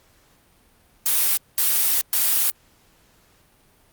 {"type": "noise bursts at uneven times", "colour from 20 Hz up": "blue", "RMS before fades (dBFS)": -19, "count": 3, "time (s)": [[1.06, 1.37], [1.58, 2.01], [2.13, 2.5]], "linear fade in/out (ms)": 0, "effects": ["pink hiss -58 dBFS RMS until 3.92 s", "Opus 48 kbps"]}